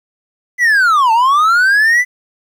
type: linear two-way sweep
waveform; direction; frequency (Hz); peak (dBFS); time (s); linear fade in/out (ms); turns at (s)
triangle; down then up; 2019 to 875 to 2019; -6; 0.58-2.05; 50; 1.12
effects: 8-bit